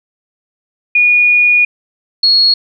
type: tone pair in turn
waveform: sine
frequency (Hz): 2448 / 4322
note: D#7 / C#8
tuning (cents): -29 / -45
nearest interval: minor seventh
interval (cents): 984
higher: second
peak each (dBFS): -6 / -6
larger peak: neither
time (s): 0.95-1.65 / 2.23-2.54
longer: first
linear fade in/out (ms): 5
effects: none

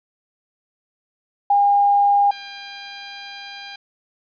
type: tone pair in turn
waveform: sine / 5% pulse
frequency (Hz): 809 / 801.1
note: G#5 / G5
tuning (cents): -46 / +37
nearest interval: unison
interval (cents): 17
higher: first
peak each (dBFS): -12 / -19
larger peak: first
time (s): 1.5-2.31 / 2.31-3.76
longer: second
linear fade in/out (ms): 5
effects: resampled to 11025 Hz + 9-bit

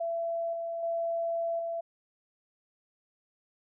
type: tone with level steps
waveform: sine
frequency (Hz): 671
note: E5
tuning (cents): +31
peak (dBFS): -29 / -32 / -28 / -31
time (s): 0-1.81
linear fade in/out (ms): 10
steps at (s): 0.53 / 0.83 / 1.59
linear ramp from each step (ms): 2
effects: none

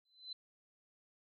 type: tone with exponential growth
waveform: sine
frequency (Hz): 4039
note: B7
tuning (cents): +38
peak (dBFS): -40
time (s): 0.05-0.33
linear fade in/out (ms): 5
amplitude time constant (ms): 59
effects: none

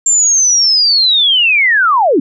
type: linear sweep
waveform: sine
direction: down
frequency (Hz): 7380 to 237.2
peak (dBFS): -7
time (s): 0.06-2.2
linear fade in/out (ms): 5
effects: none

